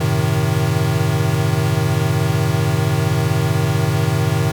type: chord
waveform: square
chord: F# diminished seventh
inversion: none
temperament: equal with one note detuned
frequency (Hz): 94.33 / 110 / 130.81 / 155.56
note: F#2 / A2 / C3 / Eb3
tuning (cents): +34 / 0 / 0 / 0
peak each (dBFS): -24 / -21 / -21 / -20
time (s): 0-4.52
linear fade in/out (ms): 10
effects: none